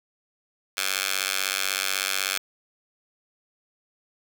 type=tone with high-pass filter; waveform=10% pulse; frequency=96.1 Hz; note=G2; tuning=34 cents flat; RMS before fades=-27 dBFS; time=0.77-2.38 s; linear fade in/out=5 ms; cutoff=2100 Hz; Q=0.75; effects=none